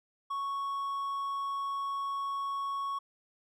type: tone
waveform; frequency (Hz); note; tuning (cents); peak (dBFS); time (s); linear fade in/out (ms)
triangle; 1108.7; C#6; 0; -30; 0.3-2.99; 10
effects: none